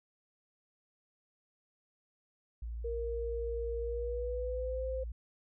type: tone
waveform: sine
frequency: 57.2 Hz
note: A#1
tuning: 32 cents flat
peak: -37 dBFS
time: 2.62-5.12 s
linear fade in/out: 5 ms
type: tone with pitch glide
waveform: sine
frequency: 466 to 520.1 Hz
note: A#4 to C5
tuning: -1 to -10 cents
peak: -35 dBFS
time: 2.84-5.04 s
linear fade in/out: 10 ms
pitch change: +191 cents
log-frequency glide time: 3.79-4.86 s
effects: none